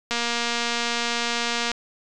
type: click train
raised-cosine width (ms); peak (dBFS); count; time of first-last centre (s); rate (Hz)
0.2; -8; 380; 0.11-1.716; 236
effects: resampled to 24000 Hz